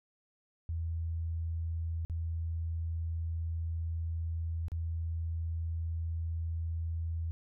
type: tone with dropouts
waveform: sine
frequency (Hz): 82.41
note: E2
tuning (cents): 0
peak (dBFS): -32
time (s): 0.69-7.31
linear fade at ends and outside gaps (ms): 0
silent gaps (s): 2.05-2.098 / 4.683-4.718
effects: none